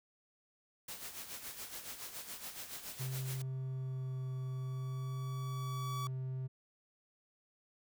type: noise with tremolo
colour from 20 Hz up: white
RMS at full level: -44 dBFS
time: 0.88-3.42 s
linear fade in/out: 5 ms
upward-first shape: sine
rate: 7.1 Hz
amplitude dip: 60%
type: tone with vibrato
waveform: triangle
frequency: 130.9 Hz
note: C3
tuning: 1 cent sharp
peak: -35 dBFS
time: 2.99-6.48 s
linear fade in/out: 20 ms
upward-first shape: sine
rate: 0.53 Hz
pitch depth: 8 cents each way
type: tone with exponential growth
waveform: 45% pulse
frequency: 1142 Hz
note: D6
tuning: 49 cents flat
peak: -39 dBFS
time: 3.12-6.07 s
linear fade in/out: 1 ms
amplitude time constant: 640 ms
effects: none